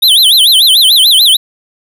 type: tone with vibrato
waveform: square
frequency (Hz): 3529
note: A7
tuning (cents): +4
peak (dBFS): -4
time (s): 0.02-1.37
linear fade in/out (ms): 10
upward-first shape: sine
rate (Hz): 6.8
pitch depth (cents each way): 270
effects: none